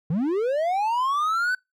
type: linear sweep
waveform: triangle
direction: up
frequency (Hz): 143.6 to 1527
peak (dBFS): -19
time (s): 0.1-1.55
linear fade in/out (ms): 5
effects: noise-tail reverb RT60 0.2 s tail -25 dB re dry